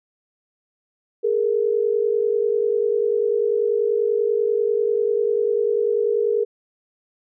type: tone pair together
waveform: sine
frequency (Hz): 416 / 466.2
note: G#4 / A#4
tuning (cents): +3 / 0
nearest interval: major second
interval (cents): 197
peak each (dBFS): -20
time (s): 1.23-6.45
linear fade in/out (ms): 20
effects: none